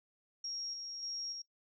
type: tone with tremolo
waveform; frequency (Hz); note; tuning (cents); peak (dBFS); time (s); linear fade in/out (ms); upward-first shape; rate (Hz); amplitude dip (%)
sine; 5588; F8; 0; -38; 0.44-1.42; 5; square; 1.7; 35
effects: noise-tail reverb RT60 0.1 s tail -21 dB re dry